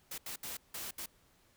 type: noise bursts at uneven times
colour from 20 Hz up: white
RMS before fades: -42 dBFS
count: 5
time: 0.11-0.18 / 0.26-0.36 / 0.43-0.57 / 0.74-0.91 / 0.98-1.06 s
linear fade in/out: 5 ms
effects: pink hiss -68 dBFS RMS until 1.56 s